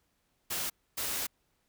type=noise bursts at uneven times; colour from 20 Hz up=white; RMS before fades=-34 dBFS; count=2; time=0.5-0.7 / 0.97-1.27 s; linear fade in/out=10 ms; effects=pink hiss -75 dBFS RMS until 1.68 s